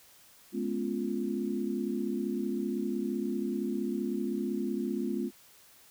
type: chord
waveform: sine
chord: C# dominant seventh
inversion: second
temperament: equal with one note detuned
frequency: 211.4 / 246.9 / 277.2 / 349.2 Hz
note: G#3 / B3 / C#4 / E#4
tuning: +31 / 0 / 0 / 0 cents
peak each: -34 / -35 / -37 / -35 dBFS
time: 0.52-5.31 s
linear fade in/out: 50 ms
effects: white hiss -58 dBFS RMS until 5.9 s